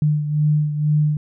sine beating tone pair, 150.1 / 152.2 Hz, D3 / D#3, +38 / -38 cents, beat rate 2.1 Hz, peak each -16 / -23 dBFS, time 0.02-1.17 s, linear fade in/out 2 ms, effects none

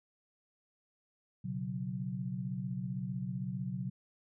sine chord, B suspended second, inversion none, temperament equal with one note detuned, 122.97 / 138.59 / 185 Hz, B2 / C#3 / F#3, -7 / 0 / 0 cents, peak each -40 / -40 / -38 dBFS, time 1.44-3.9 s, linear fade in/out 10 ms, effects none

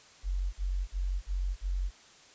sine tone bursts, 45.95 Hz, F#1, 11 cents flat, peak -28 dBFS, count 5, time 0.23-1.91 s, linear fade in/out 50 ms, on 300 ms, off 45 ms, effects white hiss -56 dBFS RMS until 2.34 s + resampled to 16000 Hz

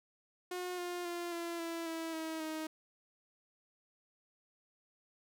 sawtooth tone with pitch steps, 360.6 / 353.6 / 346.7 / 340 / 333.4 / 326.9 / 320.5 / 314.3 Hz, F#4 / F4 / F4 / F4 / E4 / E4 / E4 / D#4, -45 / +22 / -13 / -46 / +20 / -14 / -49 / +18 cents, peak -34 dBFS, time 0.51-2.67 s, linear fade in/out 5 ms, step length 270 ms, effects none

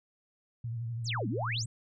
sine tone with vibrato, 116.4 Hz, A#2, 2 cents flat, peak -33 dBFS, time 0.64-1.66 s, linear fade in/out 5 ms, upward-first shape sine, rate 12 Hz, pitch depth 56 cents each way
sine exponential two-way sweep, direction down then up, 8960 to 185 to 8960 Hz, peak -32 dBFS, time 1.04-1.66 s, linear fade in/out 50 ms, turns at 1.28 s
effects none

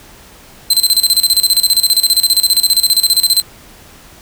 sawtooth tone with tremolo, 4098 Hz, C8, 37 cents flat, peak -4 dBFS, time 0.7-3.42 s, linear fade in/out 5 ms, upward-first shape square, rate 15 Hz, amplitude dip 80%, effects pink hiss -40 dBFS RMS until 4.21 s

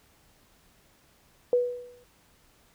sine tone with exponential decay, 490 Hz, B4, 14 cents flat, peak -17 dBFS, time 1.53-2.04 s, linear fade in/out 1 ms, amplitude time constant 110 ms, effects pink hiss -62 dBFS RMS until 2.74 s

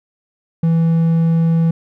triangle tone, 164.81 Hz, E3, in tune, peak -9 dBFS, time 0.63-1.71 s, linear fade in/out 5 ms, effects none

